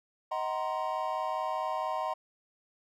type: chord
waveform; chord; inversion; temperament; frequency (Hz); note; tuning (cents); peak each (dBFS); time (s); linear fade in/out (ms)
triangle; C half-diminished seventh; first; just; 627.9 / 753.5 / 941.9 / 1046.5; Eb5 / Gb5 / Bb5 / C6; +16 / +31 / +18 / 0; -34; 0.31-2.14; 10
effects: none